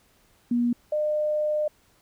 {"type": "tone pair in turn", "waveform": "sine", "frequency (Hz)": [240, 604.8], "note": ["B3", "D#5"], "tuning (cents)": [-49, -49], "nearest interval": "octave + major third", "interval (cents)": 1600, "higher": "second", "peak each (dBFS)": [-20, -22], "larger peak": "first", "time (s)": [[0.51, 0.73], [0.92, 1.68]], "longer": "second", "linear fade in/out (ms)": 5, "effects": ["pink hiss -62 dBFS RMS until 2.01 s"]}